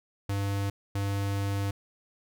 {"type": "tone bursts at uneven times", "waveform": "square", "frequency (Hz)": 99.6, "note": "G2", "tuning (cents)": 28, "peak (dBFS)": -28, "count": 2, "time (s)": [[0.29, 0.7], [0.95, 1.71]], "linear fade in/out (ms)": 5, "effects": []}